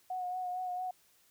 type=tone with vibrato; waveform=sine; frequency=730 Hz; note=F#5; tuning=24 cents flat; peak=-34 dBFS; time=0.1-0.91 s; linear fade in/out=5 ms; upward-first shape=sine; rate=4.4 Hz; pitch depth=26 cents each way; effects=white hiss -67 dBFS RMS until 1.3 s